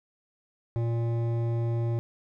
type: tone with hard clipping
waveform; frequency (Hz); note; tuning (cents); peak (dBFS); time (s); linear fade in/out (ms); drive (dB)
sine; 116.54; A#2; 0; -27; 0.76-1.99; 0; 12
effects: none